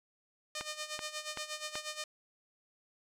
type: tone with tremolo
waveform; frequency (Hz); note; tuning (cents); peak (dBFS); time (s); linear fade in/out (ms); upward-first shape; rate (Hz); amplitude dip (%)
5% pulse; 609; D#5; -37; -25; 0.55-2.04; 2; sine; 8.4; 75
type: click train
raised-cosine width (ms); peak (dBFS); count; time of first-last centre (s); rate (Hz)
0.3; -22; 4; 0.61-1.755; 2.62
effects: resampled to 32000 Hz